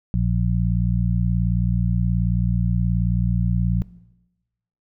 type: harmonic tone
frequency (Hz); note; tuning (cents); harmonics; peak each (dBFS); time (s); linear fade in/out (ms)
58.7; A#1; +13; 1 / 2 / 3; -22 / -22 / -22; 0.14-3.82; 0
effects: noise-tail reverb RT60 1.0 s tail -19 dB re dry